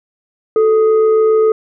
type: tone with frequency modulation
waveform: sine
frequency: 438.6 Hz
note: A4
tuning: 6 cents flat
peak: -8 dBFS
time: 0.56-1.52 s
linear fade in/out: 2 ms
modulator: 810 Hz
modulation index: 0.35
effects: none